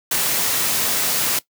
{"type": "noise", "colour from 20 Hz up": "white", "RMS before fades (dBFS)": -20, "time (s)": [0.11, 1.39], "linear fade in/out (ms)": 5, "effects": ["noise-tail reverb RT60 0.1 s tail -18 dB re dry", "high-pass 100 Hz 12 dB/octave"]}